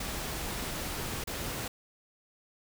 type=noise with dropouts; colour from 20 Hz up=pink; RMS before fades=-36 dBFS; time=0-1.68 s; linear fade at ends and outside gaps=5 ms; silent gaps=1.24-1.272 s; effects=none